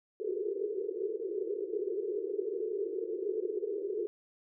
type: band-pass noise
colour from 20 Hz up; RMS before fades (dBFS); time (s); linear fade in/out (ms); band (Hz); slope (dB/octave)
white; -35; 0.2-4.07; 0; 360 to 450; 96
effects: none